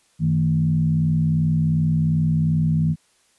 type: tone with frequency modulation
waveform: sine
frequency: 158.4 Hz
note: D#3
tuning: 31 cents sharp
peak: -16 dBFS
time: 0.19-2.96 s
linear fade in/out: 50 ms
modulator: 62.7 Hz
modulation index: 0.7
effects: white hiss -61 dBFS RMS until 3.38 s + resampled to 24000 Hz